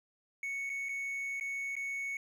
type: tone with dropouts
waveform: triangle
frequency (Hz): 2217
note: C#7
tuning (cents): 0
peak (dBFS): -33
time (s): 0.43-2.17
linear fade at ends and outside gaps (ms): 2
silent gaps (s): 0.695-0.699 / 0.887-0.891 / 1.399-1.409 / 1.755-1.765
effects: none